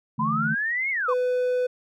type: chord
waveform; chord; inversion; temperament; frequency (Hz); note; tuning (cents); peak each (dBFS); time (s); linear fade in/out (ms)
sine; D suspended second; none; equal; 146.83 / 164.81 / 220; D3 / E3 / A3; 0 / 0 / 0; -30 / -31 / -27; 0.18-0.55; 10
type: linear two-way sweep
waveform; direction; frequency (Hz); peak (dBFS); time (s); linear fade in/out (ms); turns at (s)
sine; up then down; 972 to 2210 to 972; -23; 0.19-1.14; 10; 0.9
type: tone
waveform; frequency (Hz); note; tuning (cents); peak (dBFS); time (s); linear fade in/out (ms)
triangle; 499.6; B4; +20; -19; 1.08-1.67; 10
effects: none